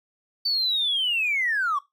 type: linear sweep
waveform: triangle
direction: down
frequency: 4576 to 1084 Hz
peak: -18 dBFS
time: 0.45-1.79 s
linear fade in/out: 10 ms
effects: noise-tail reverb RT60 0.2 s tail -22 dB re dry + tanh soft clip ceiling -19 dBFS

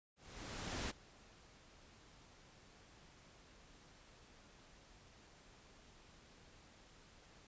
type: noise with ADSR envelope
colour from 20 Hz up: pink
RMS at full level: -41 dBFS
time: 0.16-7.47 s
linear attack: 740 ms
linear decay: 18 ms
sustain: -22 dB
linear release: 3 ms
effects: resampled to 16000 Hz

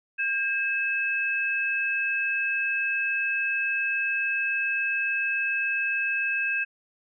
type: tone pair together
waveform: sine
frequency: 1605.9 / 2593 Hz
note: G6 / E7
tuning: +41 / -29 cents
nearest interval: minor sixth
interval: 830 cents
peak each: -27 / -26 dBFS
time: 0.18-6.65 s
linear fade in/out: 20 ms
effects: none

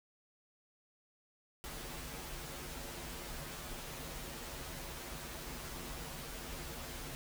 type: noise with comb filter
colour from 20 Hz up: pink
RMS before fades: -45 dBFS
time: 1.64-7.15 s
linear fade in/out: 0 ms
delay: 9.9 ms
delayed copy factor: -0.9
effects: none

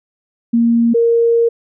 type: tone pair in turn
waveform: sine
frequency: 233.1 / 465.1 Hz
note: A#3 / A#4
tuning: 0 / -4 cents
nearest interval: octave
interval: 1196 cents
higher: second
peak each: -9 dBFS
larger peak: neither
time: 0.53-0.94 / 0.94-1.49 s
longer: second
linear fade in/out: 10 ms
effects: none

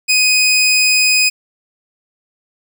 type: tone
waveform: 20% pulse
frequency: 2500 Hz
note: D#7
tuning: 8 cents sharp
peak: -5 dBFS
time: 0.08-1.3 s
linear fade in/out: 20 ms
effects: none

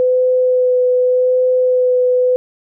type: tone with vibrato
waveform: sine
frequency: 504 Hz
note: B4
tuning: 35 cents sharp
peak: -10 dBFS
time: 0-2.36 s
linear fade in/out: 0 ms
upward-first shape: sine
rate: 0.85 Hz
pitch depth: 12 cents each way
effects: none

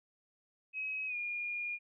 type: tone with pitch glide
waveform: sine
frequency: 2549 to 2424 Hz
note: D#7 to D#7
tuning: +41 to -46 cents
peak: -35 dBFS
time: 0.73-1.79 s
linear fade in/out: 50 ms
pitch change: -87 cents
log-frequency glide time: 1.07-1.16 s
effects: none

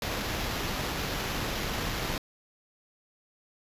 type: noise with sample-and-hold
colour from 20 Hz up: pink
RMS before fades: -32 dBFS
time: 0.02-2.18 s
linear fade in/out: 2 ms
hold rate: 8820 Hz
effects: resampled to 32000 Hz

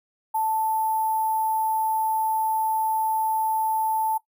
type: tone with sample-and-hold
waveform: sine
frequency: 880 Hz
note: A5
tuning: in tune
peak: -21 dBFS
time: 0.34-4.18 s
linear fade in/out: 10 ms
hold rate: 11025 Hz
effects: noise-tail reverb RT60 0.1 s tail -17 dB re dry

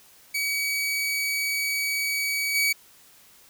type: tone with level steps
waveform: sawtooth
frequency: 2269 Hz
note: C#7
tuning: 40 cents sharp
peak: -21 / -17 dBFS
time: 0.34-2.73 s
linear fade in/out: 10 ms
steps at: 2.54 s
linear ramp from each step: 20 ms
effects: white hiss -54 dBFS RMS until 3.49 s

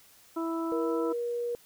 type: harmonic tone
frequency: 329.6 Hz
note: E4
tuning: in tune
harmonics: 1 / 2 / 3 / 4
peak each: -30 / -40 / -39 / -39 dBFS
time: 0.36-1.13 s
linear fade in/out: 10 ms
type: tone with pitch glide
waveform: sine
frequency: 473.7 to 477.8 Hz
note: A#4 to A#4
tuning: +28 to +43 cents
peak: -29 dBFS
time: 0.72-1.55 s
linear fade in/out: 0 ms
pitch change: +15 cents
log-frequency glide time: 0.84-1.36 s
effects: white hiss -58 dBFS RMS until 1.65 s

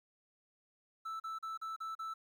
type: tone bursts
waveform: triangle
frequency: 1318.5 Hz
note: E6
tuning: in tune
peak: -37 dBFS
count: 6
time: 1.05-2.14 s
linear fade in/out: 10 ms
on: 150 ms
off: 38 ms
effects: 12-bit

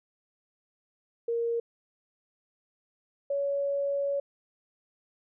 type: tone pair in turn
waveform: sine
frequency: 466.2 / 561.8 Hz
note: A#4 / C#5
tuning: 0 / +23 cents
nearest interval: minor third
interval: 323 cents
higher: second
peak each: -26 dBFS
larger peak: neither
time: 1.28-1.6 / 3.3-4.2 s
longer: second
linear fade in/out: 5 ms
effects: none

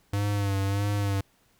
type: tone with vibrato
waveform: square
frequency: 100.1 Hz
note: G2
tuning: 37 cents sharp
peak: -25 dBFS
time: 0.13-1.21 s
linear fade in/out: 5 ms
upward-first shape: sine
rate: 1.6 Hz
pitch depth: 43 cents each way
effects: pink hiss -65 dBFS RMS until 1.59 s

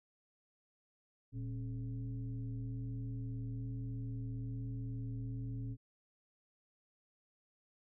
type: tone with frequency modulation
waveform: sine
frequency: 116.54 Hz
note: A#2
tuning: in tune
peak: -38 dBFS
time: 1.32-5.77 s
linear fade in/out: 50 ms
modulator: 155 Hz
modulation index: 0.72
effects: none

